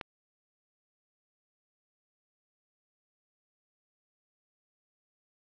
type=click; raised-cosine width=0.3 ms; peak=-21 dBFS; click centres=0.012 s; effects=low-pass 4000 Hz 12 dB/octave